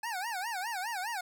25% pulse tone with vibrato, 830.6 Hz, G#5, in tune, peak -30 dBFS, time 0.03-1.21 s, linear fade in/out 5 ms, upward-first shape sine, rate 4.9 Hz, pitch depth 240 cents each way, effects none

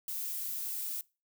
violet noise, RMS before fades -37 dBFS, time 0.08-1.01 s, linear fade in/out 2 ms, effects noise-tail reverb RT60 0.3 s tail -23 dB re dry

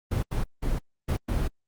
brown noise bursts at uneven times, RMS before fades -26 dBFS, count 5, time 0.11-0.23 / 0.31-0.44 / 0.62-0.79 / 1.08-1.17 / 1.28-1.48 s, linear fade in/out 10 ms, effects Opus 24 kbps

